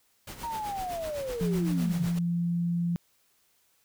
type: noise with tremolo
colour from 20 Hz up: pink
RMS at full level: -40 dBFS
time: 0.27-2.19 s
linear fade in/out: 5 ms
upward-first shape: sine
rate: 7.9 Hz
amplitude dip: 65%
type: linear sweep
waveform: sine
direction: down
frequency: 950 to 117.4 Hz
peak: -31 dBFS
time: 0.43-2.07 s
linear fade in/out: 10 ms
type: tone with pitch glide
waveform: sine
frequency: 174.61 to 171.81 Hz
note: F3 to F3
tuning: 0 to -28 cents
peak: -25 dBFS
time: 1.41-2.96 s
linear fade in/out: 0 ms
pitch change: -28 cents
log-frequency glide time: 1.59-1.99 s
effects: white hiss -68 dBFS RMS until 3.84 s